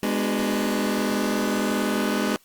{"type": "chord", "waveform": "sawtooth", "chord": "G# half-diminished seventh", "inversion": "none", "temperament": "just", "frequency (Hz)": [207.7, 249.2, 299, 373.8], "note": ["G#3", "B3", "D4", "F#4"], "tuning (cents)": [0, 16, 31, 18], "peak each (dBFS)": [-21, -23, -25, -27], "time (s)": [0.03, 2.36], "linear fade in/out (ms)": 0, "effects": ["white hiss -58 dBFS RMS until 2.44 s", "Opus 32 kbps"]}